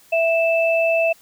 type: tone pair together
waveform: sine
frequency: 659.7 / 2637 Hz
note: E5 / E7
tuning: +1 / 0 cents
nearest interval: 2 octaves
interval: 2399 cents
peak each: -16 / -21 dBFS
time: 0.12-1.13 s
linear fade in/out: 10 ms
effects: white hiss -52 dBFS RMS until 1.21 s